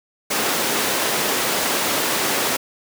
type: high-pass noise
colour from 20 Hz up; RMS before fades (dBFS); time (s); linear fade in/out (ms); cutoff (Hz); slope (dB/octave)
pink; -21; 0.3-2.57; 10; 310; 12
effects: none